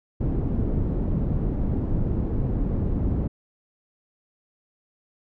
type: low-pass noise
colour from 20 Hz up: pink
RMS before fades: -24 dBFS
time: 0.2-3.28 s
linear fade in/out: 10 ms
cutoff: 290 Hz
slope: 12 dB/octave
effects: none